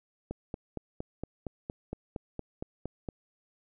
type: click train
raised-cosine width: 2 ms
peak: -22 dBFS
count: 13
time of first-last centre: 0.31-3.088 s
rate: 4.32 Hz
effects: none